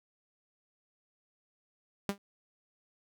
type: tone with exponential decay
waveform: sawtooth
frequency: 200 Hz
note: G3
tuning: 35 cents sharp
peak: -22 dBFS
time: 2.09-2.18 s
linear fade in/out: 0 ms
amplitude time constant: 19 ms
effects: none